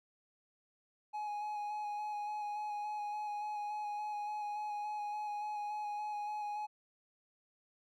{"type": "tone with vibrato", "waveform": "triangle", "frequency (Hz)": 837, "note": "G#5", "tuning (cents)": 13, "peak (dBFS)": -35, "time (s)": [1.13, 6.67], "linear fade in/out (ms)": 20, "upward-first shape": "square", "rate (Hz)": 3.5, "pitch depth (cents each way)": 14, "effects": []}